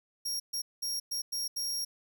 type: tone bursts at uneven times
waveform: sawtooth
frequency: 5588 Hz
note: F8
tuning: in tune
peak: -29 dBFS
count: 6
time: 0.25-0.4 / 0.53-0.62 / 0.82-1 / 1.11-1.22 / 1.32-1.48 / 1.56-1.85 s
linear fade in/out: 10 ms
effects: none